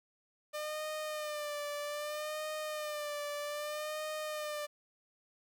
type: tone with vibrato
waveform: sawtooth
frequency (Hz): 600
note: D5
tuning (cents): +37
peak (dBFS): -33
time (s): 0.53-4.67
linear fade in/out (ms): 20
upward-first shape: sine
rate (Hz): 0.63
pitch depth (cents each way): 47
effects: 11-bit